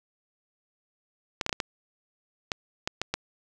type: clicks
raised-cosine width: 0.2 ms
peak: -10 dBFS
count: 9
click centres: 1.412 / 1.464 / 1.494 / 1.528 / 1.602 / 2.518 / 2.875 / 3.016 / 3.14 s
effects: none